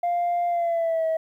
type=tone with pitch glide; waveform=sine; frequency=698.5 to 644.2 Hz; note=F5 to E5; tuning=0 to -40 cents; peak=-19 dBFS; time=0.03-1.17 s; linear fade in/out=5 ms; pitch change=-140 cents; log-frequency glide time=0.48-1.06 s; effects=tanh soft clip ceiling -19 dBFS + 10-bit